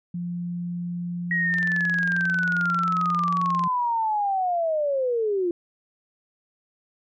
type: tone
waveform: sine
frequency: 174.61 Hz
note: F3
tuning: in tune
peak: -27 dBFS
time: 0.14-3.68 s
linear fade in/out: 5 ms
type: linear sweep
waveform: sine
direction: down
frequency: 1904 to 337.8 Hz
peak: -21 dBFS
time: 1.31-5.51 s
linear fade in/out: 2 ms
type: click train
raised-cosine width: 0.2 ms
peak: -20 dBFS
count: 48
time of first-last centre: 1.54-3.638 s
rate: 22.4 Hz
effects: none